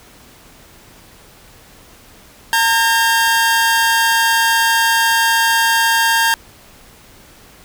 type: tone pair together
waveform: sawtooth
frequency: 913.7 / 1608 Hz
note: A#5 / G6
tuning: -35 / +44 cents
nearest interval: minor seventh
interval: 979 cents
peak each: -11 dBFS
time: 2.53-6.34 s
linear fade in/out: 0 ms
effects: pink hiss -44 dBFS RMS until 7.64 s